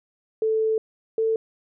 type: tone pair in turn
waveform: sine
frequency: 440 / 445.6 Hz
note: A4 / A4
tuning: 0 / +22 cents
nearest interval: unison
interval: 22 cents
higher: second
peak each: -19 dBFS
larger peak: neither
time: 0.42-0.78 / 1.18-1.36 s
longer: first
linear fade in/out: 2 ms
effects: none